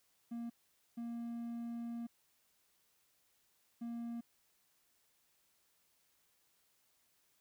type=tone bursts at uneven times; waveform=triangle; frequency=234.3 Hz; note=A#3; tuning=9 cents sharp; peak=-38 dBFS; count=3; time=0.31-0.5 / 0.97-2.07 / 3.81-4.21 s; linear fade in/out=10 ms; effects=white hiss -75 dBFS RMS until 7.4 s